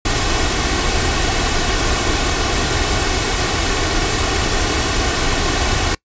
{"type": "noise with comb filter", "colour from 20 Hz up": "pink", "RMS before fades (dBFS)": -17, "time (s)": [0.05, 5.95], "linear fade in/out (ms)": 5, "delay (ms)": 2.7, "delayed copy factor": 0.5, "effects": ["noise-tail reverb RT60 0.1 s tail -24 dB re dry", "resampled to 16000 Hz"]}